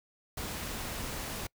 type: noise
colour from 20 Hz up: pink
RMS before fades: -38 dBFS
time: 0.37-1.47 s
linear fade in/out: 5 ms
effects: noise-tail reverb RT60 0.1 s tail -25 dB re dry